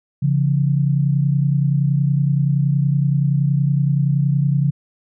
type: tone pair together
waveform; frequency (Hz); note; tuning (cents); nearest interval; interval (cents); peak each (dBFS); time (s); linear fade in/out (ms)
sine; 139.1 / 169.75; C#3 / F3; +6 / -49; minor third; 345; -15 / -20; 0.22-4.71; 10
effects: none